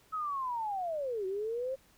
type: linear two-way sweep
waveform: sine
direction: down then up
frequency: 1297 to 370 to 540 Hz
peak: -32 dBFS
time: 0.12-1.76 s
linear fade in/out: 20 ms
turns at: 1.26 s
effects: pink hiss -64 dBFS RMS until 1.97 s